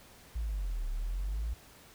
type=linear two-way sweep; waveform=sine; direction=down then up; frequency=58.27 to 34.65 to 58.27 Hz; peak=-30 dBFS; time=0.35-1.54 s; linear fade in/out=10 ms; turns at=0.89 s; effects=tanh soft clip ceiling -28 dBFS + pink hiss -56 dBFS RMS until 1.94 s